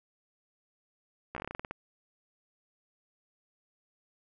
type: slowing click train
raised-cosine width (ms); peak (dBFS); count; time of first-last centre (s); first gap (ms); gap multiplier
0.5; -22; 12; 1.35-1.71; 14; 1.16
effects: none